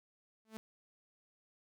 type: tone with exponential growth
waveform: sawtooth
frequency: 220 Hz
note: A3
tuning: in tune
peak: -37 dBFS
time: 0.45-0.57 s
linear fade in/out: 0 ms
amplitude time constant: 26 ms
effects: none